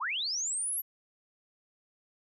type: linear sweep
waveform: sine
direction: up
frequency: 830 to 11840 Hz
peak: -30 dBFS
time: 0-0.82 s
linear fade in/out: 20 ms
effects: none